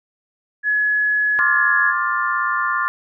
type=tone with pitch glide; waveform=sine; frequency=1694 to 1674.5 Hz; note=G#6 to G#6; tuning=+34 to +14 cents; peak=-15 dBFS; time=0.63-1.94 s; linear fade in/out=50 ms; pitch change=-20 cents; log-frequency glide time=1.57-1.74 s
type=chord; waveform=sine; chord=D minor seventh; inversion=third; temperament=just; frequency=1057.2 / 1174.7 / 1409.6 / 1762 Hz; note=C6 / D6 / F6 / A6; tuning=+18 / 0 / +16 / +2 cents; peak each=-23 dBFS; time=1.39-2.88 s; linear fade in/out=0 ms
effects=none